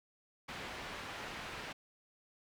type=low-pass noise; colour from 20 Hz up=white; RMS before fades=-45 dBFS; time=0.48-1.73 s; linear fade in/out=10 ms; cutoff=2400 Hz; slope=12 dB/octave; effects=none